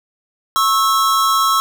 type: tone pair together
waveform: square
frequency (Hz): 1093.5 / 1311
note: C#6 / E6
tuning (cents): -24 / -10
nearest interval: minor third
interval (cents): 314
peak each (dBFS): -16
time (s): 0.56-1.6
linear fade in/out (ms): 0
effects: none